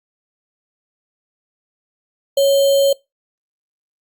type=tone with sample-and-hold; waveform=sine; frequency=554.4 Hz; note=C#5; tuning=in tune; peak=-10 dBFS; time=2.37-2.93 s; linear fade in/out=5 ms; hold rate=3675 Hz; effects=noise-tail reverb RT60 0.2 s tail -22 dB re dry + Opus 48 kbps